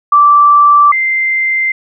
sine tone pair in turn, 1167 / 2085 Hz, D6 / C7, -11 / -7 cents, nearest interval minor seventh, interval 1004 cents, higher second, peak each -3 / -10 dBFS, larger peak first, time 0.12-0.92 / 0.92-1.72 s, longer neither, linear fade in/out 5 ms, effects none

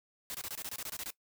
white noise bursts, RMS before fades -40 dBFS, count 12, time 0.3-1.104 s, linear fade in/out 0 ms, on 45 ms, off 24 ms, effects noise-tail reverb RT60 0.1 s tail -19 dB re dry

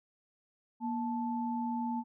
sine tone pair together, 237.3 / 876 Hz, A#3 / A5, +31 / -8 cents, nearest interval octave + major seventh, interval 2261 cents, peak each -33 / -36 dBFS, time 0.8-2.04 s, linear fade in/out 50 ms, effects none

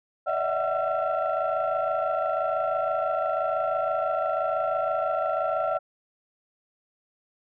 sine tone cluster, 582 / 637 / 663 / 745 / 1354 Hz, D5 / D#5 / E5 / F#5 / E6, -16 / +41 / +10 / +12 / +46 cents, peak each -29 dBFS, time 0.26-5.79 s, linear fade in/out 20 ms, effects tanh soft clip ceiling -17 dBFS

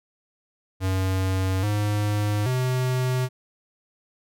square tone with pitch steps, 94.4 / 104.3 / 127.7 Hz, F#2 / G#2 / C3, +35 / +8 / -42 cents, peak -22 dBFS, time 0.8-3.29 s, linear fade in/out 50 ms, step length 830 ms, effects none

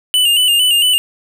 square tone with vibrato, 2900 Hz, F#7, 35 cents flat, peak -10 dBFS, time 0.14-0.98 s, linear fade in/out 0 ms, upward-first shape square, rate 4.4 Hz, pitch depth 52 cents each way, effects none

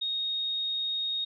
sine tone, 3729 Hz, A#7, in tune, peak -28 dBFS, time 0.01-1.25 s, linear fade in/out 10 ms, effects none

